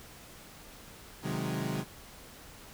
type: chord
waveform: 30% pulse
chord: Ab dominant seventh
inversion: first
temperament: equal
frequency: 130.81 / 155.56 / 185 / 207.7 Hz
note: C3 / Eb3 / Gb3 / Ab3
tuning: 0 / 0 / 0 / 0 cents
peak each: -34 / -34 / -35 / -36 dBFS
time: 1.22-1.85 s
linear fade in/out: 50 ms
effects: pink hiss -51 dBFS RMS until 2.73 s